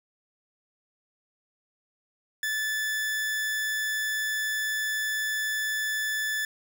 40% pulse tone, 1742 Hz, A6, 18 cents flat, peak -26 dBFS, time 2.43-6.45 s, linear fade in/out 2 ms, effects none

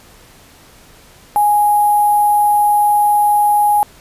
sine tone with sample-and-hold, 830.6 Hz, G#5, in tune, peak -9 dBFS, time 1.36-3.83 s, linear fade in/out 0 ms, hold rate 11025 Hz, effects pink hiss -44 dBFS RMS until 4 s + resampled to 32000 Hz

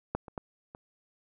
clicks, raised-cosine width 1 ms, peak -15 / -30 / -21 / -30 dBFS, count 4, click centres 0.15 / 0.282 / 0.378 / 0.749 s, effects none

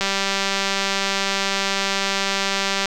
click train, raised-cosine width 0.2 ms, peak -4 dBFS, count 559, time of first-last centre 0.01-2.857 s, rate 196 Hz, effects none

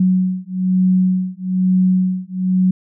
sine beating tone pair, 184.5 / 185.6 Hz, F#3 / F#3, -5 / +6 cents, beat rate 1.1 Hz, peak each -16 dBFS, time 0-2.71 s, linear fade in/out 5 ms, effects none

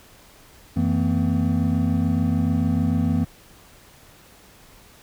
triangle tone cluster, 90.6 / 164.3 / 226.9 / 253.7 Hz, F#2 / E3 / A#3 / B3, -36 / -5 / -47 / +47 cents, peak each -22 dBFS, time 0.76-3.25 s, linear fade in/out 10 ms, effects pink hiss -50 dBFS RMS until 5.02 s

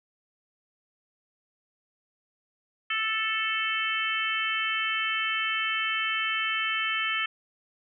harmonic tone, 440 Hz, A4, in tune, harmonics 3 / 4 / 5 / 6 / 7, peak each -32 / -32 / -32 / -32 / -32 dBFS, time 2.9-7.26 s, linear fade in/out 5 ms, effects none

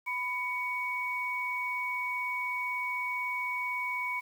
sine tone pair together, 998.3 / 2241 Hz, B5 / C#7, +18 / +18 cents, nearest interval octave + major second, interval 1400 cents, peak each -35 / -32 dBFS, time 0.06-4.21 s, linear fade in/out 20 ms, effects 9-bit

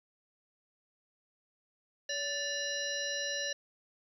harmonic tone with a mistuned harmonic, 570 Hz, C#5, 48 cents sharp, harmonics 1 / 3 / 5 / 7 / 9 / 10, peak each -40 / -38 / -42 / -39 / -46 / -40 dBFS, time 2.09-3.53 s, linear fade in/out 5 ms, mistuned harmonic 3, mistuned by +50 cents, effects 11-bit

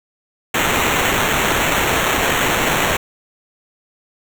blue noise with sample-and-hold, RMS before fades -17 dBFS, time 0.54-2.97 s, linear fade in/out 5 ms, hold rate 4900 Hz, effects none

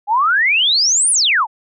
sine exponential two-way sweep, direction up then down, 795 to 10000 to 795 Hz, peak -11 dBFS, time 0.07-1.47 s, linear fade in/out 50 ms, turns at 1.11 s, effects none

